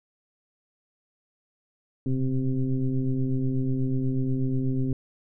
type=tone with frequency modulation; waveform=sine; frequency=133.1 Hz; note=C3; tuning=30 cents sharp; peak=-22 dBFS; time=2.06-4.93 s; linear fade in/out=2 ms; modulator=129 Hz; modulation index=1.3; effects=none